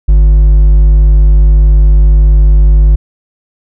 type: tone with hard clipping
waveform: triangle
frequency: 50.8 Hz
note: G#1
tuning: 38 cents flat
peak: -3 dBFS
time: 0.08-2.96 s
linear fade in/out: 10 ms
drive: 7 dB
effects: none